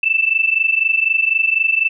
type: tone pair together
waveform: sine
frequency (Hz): 2637 / 2661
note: E7 / E7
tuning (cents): 0 / +16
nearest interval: unison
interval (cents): 16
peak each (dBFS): -16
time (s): 0.03-1.89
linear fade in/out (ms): 5
effects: none